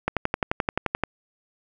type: click train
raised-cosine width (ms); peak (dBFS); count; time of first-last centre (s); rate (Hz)
0.5; -7; 12; 0.08-1.037; 11.5
effects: none